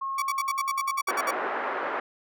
sine tone, 1083 Hz, C#6, 41 cents flat, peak -28 dBFS, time 0.01-1.02 s, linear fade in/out 10 ms
30% pulse tone bursts, 1139 Hz, C#6, 47 cents sharp, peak -23 dBFS, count 12, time 0.18-1.31 s, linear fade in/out 5 ms, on 41 ms, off 58 ms
white band-pass noise, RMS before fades -30 dBFS, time 1.08-2 s, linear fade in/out 5 ms, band 320 to 1600 Hz, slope 24 dB/octave
effects none

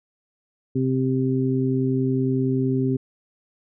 harmonic tone, 130.81 Hz, C3, in tune, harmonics 1 / 2 / 3, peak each -23 / -22 / -26 dBFS, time 0.75-2.97 s, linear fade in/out 10 ms, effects none

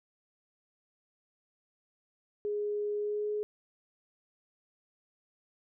sine tone with pitch glide, 415.3 to 420.1 Hz, G#4 to G#4, 0 to +20 cents, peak -30 dBFS, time 2.45-3.43 s, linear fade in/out 0 ms, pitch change +20 cents, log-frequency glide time 2.97-3.31 s, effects none

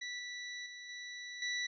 25% pulse tone with level steps, 1963 Hz, B6, 11 cents flat, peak -36 / -38 / -43 / -40 / -31 dBFS, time 0.01-1.67 s, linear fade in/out 10 ms, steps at 0.19 / 0.66 / 0.89 / 1.42 s, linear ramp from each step 2 ms, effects resampled to 16000 Hz

